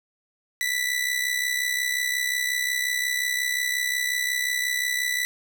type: tone with amplitude modulation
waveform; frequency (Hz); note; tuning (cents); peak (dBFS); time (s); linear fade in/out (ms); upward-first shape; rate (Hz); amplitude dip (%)
sawtooth; 1975.5; B6; 0; -17; 0.61-5.25; 0; sine; 65.6; 65
effects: none